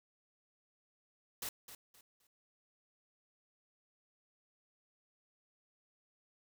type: noise with echo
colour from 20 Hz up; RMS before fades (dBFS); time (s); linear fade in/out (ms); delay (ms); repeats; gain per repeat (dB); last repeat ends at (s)
white; -41; 1.42-1.49; 2; 260; 3; -11; 2.27
effects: none